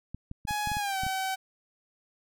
clicks, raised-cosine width 5 ms, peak -25 dBFS, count 9, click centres 0.146 / 0.314 / 0.452 / 0.509 / 0.673 / 0.717 / 0.769 / 1.035 / 1.066 s
sawtooth tone with pitch glide, 837 to 763.1 Hz, G#5 to G5, +13 to -47 cents, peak -25 dBFS, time 0.47-1.36 s, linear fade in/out 20 ms, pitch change -160 cents, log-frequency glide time 0.77-0.98 s
effects none

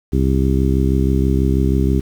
harmonic tone, 66.2 Hz, C2, 21 cents sharp, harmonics 1 / 2 / 3 / 4 / 5 / 6, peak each -16 / -19 / -21 / -22 / -23 / -24 dBFS, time 0.12-2.01 s, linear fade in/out 20 ms, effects 7-bit

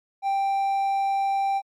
triangle tone, 786 Hz, G5, 4 cents sharp, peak -19 dBFS, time 0.22-1.62 s, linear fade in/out 50 ms, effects MP3 96 kbps

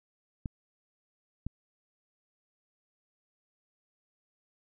clicks, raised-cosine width 5 ms, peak -22 dBFS, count 2, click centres 0.458 / 1.466 s, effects none

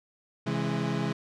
30% pulse chord, C augmented, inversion none, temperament equal with one note detuned, 133.95 / 164.81 / 207.7 Hz, C3 / E3 / G#3, +41 / 0 / 0 cents, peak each -29 dBFS, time 0.46-1.13 s, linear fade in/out 10 ms, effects low-pass 5000 Hz 12 dB/octave

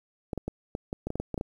clicks, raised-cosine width 2 ms, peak -18 dBFS, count 12, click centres 0.332 / 0.377 / 0.48 / 0.751 / 0.929 / 1.07 / 1.104 / 1.156 / 1.2 / 1.343 / 1.378 / 1.411 s, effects 9-bit

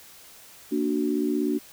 sine chord, Bb augmented, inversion none, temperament equal, 233.1 / 293.7 / 370 Hz, Bb3 / D4 / F#4, 0 / 0 / 0 cents, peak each -28 / -25 / -28 dBFS, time 0.71-1.59 s, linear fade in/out 20 ms, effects white hiss -49 dBFS RMS until 1.72 s

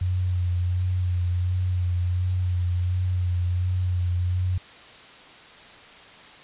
sine tone with vibrato, 90 Hz, F#2, 47 cents flat, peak -21 dBFS, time 0.01-4.58 s, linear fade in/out 5 ms, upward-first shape sine, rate 1.4 Hz, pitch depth 27 cents each way, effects white hiss -46 dBFS RMS until 6.43 s + resampled to 8000 Hz

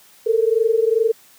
sine tone pair together, 438.9 / 461.4 Hz, A4 / A#4, -4 / -18 cents, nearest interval minor second, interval 86 cents, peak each -17 dBFS, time 0.26-1.12 s, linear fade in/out 10 ms, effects white hiss -50 dBFS RMS until 1.38 s + high-pass 100 Hz 12 dB/octave

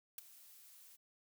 blue noise with ADSR envelope, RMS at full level -42 dBFS, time 0.18-0.97 s, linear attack 3 ms, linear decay 12 ms, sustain -18 dB, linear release 23 ms, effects none

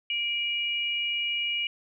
sine tone pair together, 2349 / 2889 Hz, D7 / F#7, 0 / -42 cents, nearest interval major third, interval 358 cents, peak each -30 / -28 dBFS, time 0.1-1.67 s, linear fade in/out 2 ms, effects none

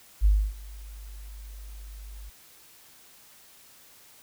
sine tone with ADSR envelope, 51 Hz, G#1, 31 cents flat, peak -15 dBFS, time 0.21-2.3 s, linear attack 41 ms, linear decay 280 ms, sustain -24 dB, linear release 13 ms, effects white hiss -54 dBFS RMS until 4.22 s

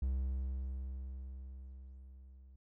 triangle tone with level ramp, 65.41 Hz, C2, in tune, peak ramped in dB -29 to -53 dBFS, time 0.02-2.56 s, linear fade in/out 5 ms, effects none

